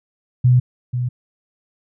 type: tone pair in turn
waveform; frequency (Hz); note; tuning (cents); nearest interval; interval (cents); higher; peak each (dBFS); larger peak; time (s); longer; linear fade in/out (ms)
sine; 125 / 123.71; B2 / B2; +21 / +3; unison; 18; first; -9 / -18; first; 0.44-0.6 / 0.93-1.09; neither; 10
effects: none